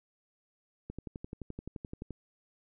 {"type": "click train", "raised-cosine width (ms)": 3, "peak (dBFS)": -27, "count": 15, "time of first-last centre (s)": [0.9, 2.107], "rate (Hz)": 11.6, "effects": []}